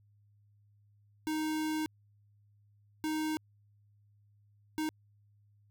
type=tone bursts at uneven times; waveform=square; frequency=311.1 Hz; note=D#4; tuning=in tune; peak=-32 dBFS; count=3; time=1.27-1.86 / 3.04-3.37 / 4.78-4.89 s; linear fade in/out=0 ms; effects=added 103 Hz sine -63 dBFS peak until 5.7 s